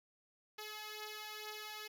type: beating tone pair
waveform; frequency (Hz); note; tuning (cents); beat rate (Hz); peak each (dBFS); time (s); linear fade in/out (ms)
5% pulse; 424.6 / 426.8; G#4 / G#4; +38 / +47; 2.2; -39 / -35; 0.58-1.88; 10
effects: none